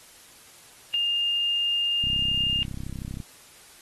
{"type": "tone", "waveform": "sine", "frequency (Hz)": 2816, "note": "F7", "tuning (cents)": 14, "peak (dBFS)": -22, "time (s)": [0.94, 2.63], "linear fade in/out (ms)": 0}
{"type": "click train", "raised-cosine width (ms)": 5, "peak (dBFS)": -22, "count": 39, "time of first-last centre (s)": [2.04, 3.202], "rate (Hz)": 32.7}
{"effects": ["white hiss -51 dBFS RMS until 3.81 s", "AAC 32 kbps"]}